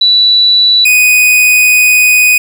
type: tone pair in turn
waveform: sine / 45% pulse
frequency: 3951 / 2489 Hz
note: B7 / D#7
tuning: 0 / 0 cents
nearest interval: minor sixth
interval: 800 cents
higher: first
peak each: -4 dBFS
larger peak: neither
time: 0.01-0.85 / 0.85-2.38 s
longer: second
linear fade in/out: 5 ms
effects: 7-bit